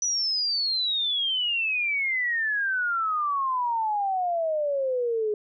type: exponential sweep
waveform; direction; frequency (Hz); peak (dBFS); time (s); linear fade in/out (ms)
sine; down; 5960 to 415.3; -23; 0.02-5.34; 2
effects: none